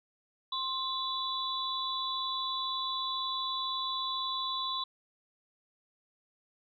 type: tone cluster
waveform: sine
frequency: 1052 / 3481 / 3917 Hz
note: C6 / A7 / B7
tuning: +9 / -19 / -15 cents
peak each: -35 / -37 / -36 dBFS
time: 0.52-4.84 s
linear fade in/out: 5 ms
effects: none